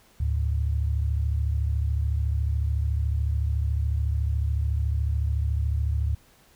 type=tone pair together; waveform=sine; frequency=73.3 / 107.16 Hz; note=D2 / A2; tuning=-3 / -45 cents; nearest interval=perfect fifth; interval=658 cents; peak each=-23 / -28 dBFS; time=0.2-6.15 s; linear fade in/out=5 ms; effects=pink hiss -58 dBFS RMS until 6.55 s